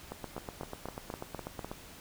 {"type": "two click trains", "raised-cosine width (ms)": 1, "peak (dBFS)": [-24, -24], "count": [6, 14], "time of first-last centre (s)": [[0.38, 1.646], [0.12, 1.715]], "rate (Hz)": [3.95, 8.15], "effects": ["pink hiss -51 dBFS RMS until 2 s"]}